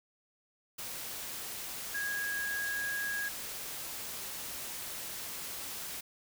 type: tone in noise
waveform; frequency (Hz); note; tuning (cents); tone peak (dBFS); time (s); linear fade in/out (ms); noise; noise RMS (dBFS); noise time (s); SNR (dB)
sine; 1647; G#6; -15; -33; 1.94-3.29; 10; white; -41; 0.78-6.01; +5
effects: none